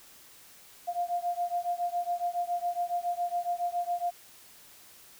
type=beating tone pair; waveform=sine; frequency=698.5 / 705.7 Hz; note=F5 / F5; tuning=0 / +18 cents; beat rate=7.2 Hz; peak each=-31 / -32 dBFS; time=0.87-4.11 s; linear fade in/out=20 ms; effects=white hiss -54 dBFS RMS until 5.19 s